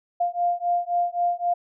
sine beating tone pair, 698.5 / 702.3 Hz, F5 / F5, 0 / +10 cents, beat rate 3.8 Hz, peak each -24 dBFS, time 0.2-1.54 s, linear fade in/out 10 ms, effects none

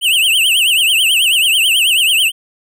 square tone with vibrato, 2882 Hz, F#7, 46 cents flat, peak -10 dBFS, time 0.01-2.32 s, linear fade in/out 50 ms, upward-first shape triangle, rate 9.2 Hz, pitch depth 210 cents each way, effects none

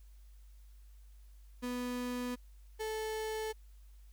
35% pulse tone pair in turn, 246.9 / 436.5 Hz, B3 / A4, 0 / -14 cents, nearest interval minor seventh, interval 986 cents, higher second, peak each -34 / -34 dBFS, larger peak neither, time 1.62-2.36 / 2.79-3.53 s, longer neither, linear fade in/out 20 ms, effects added 50 Hz sine -53 dBFS peak until 4.12 s + white hiss -72 dBFS RMS until 4.12 s

